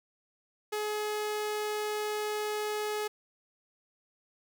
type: tone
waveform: sawtooth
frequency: 422.8 Hz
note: G#4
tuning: 31 cents sharp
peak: -27 dBFS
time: 0.72-3.08 s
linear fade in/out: 10 ms
effects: none